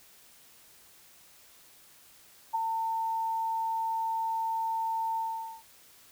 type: tone with ADSR envelope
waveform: sine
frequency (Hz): 900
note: A5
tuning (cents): +39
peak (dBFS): -24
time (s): 2.53-5.63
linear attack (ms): 20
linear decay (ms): 17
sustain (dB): -4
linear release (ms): 460
effects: white hiss -57 dBFS RMS until 6.11 s